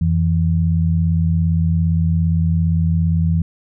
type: tone pair together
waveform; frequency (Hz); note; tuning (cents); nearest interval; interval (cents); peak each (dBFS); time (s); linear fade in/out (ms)
sine; 87.31 / 164.81; F2 / E3; 0 / 0; major seventh; 1100; -16; 0.01-3.42; 5
effects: none